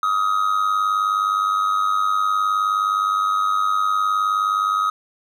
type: tone with amplitude modulation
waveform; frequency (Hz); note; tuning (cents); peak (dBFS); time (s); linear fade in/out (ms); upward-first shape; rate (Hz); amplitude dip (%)
triangle; 1260; D#6; +21; -12; 0.03-4.9; 2; sine; 99.4; 70
effects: none